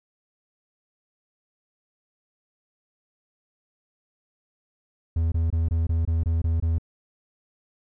triangle tone bursts, 82.1 Hz, E2, 6 cents flat, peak -18 dBFS, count 9, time 5.16-6.784 s, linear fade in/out 5 ms, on 160 ms, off 23 ms, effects none

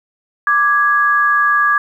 sine tone pair together, 1174.6 / 1661.2 Hz, D6 / G#6, 0 / 0 cents, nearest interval tritone, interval 600 cents, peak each -13 dBFS, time 0.47-1.78 s, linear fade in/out 2 ms, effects 8-bit

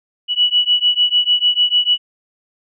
sine beating tone pair, 2940 / 2946.7 Hz, F#7 / F#7, -12 / -8 cents, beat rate 6.7 Hz, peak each -15 dBFS, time 0.28-1.98 s, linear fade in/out 50 ms, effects none

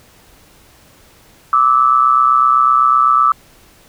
sine tone pair together, 1172.1 / 1300 Hz, D6 / E6, -4 / -24 cents, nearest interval major second, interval 180 cents, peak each -11 dBFS, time 1.53-3.32 s, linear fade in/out 2 ms, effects pink hiss -47 dBFS RMS until 3.88 s

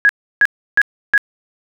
sine tone bursts, 1661.2 Hz, G#6, in tune, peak -7 dBFS, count 4, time 0.05-1.178 s, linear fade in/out 0 ms, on 42 ms, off 320 ms, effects none

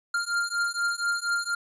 square beating tone pair, 1396.9 / 1401.1 Hz, F6 / F6, 0 / +5 cents, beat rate 4.2 Hz, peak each -29 dBFS, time 0.14-1.55 s, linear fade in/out 5 ms, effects resampled to 22050 Hz

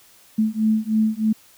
sine beating tone pair, 216.5 / 219.7 Hz, A3 / A3, -28 / -2 cents, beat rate 3.2 Hz, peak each -20 / -20 dBFS, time 0.38-1.33 s, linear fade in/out 10 ms, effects white hiss -52 dBFS RMS until 1.57 s

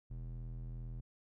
square tone with band-pass filter, 41.2 Hz, E1, in tune, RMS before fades -44 dBFS, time 0.1-1.01 s, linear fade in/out 10 ms, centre 90 Hz, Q 2.9, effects none

